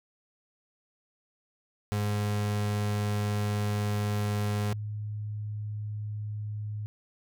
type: tone pair in turn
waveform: 35% pulse / sine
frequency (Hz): 103.83 / 105.52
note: G#2 / G#2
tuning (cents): 0 / +28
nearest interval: unison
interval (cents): 28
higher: second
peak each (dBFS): -25 / -32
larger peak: first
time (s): 1.92-4.73 / 4.73-6.86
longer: first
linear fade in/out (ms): 0
effects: none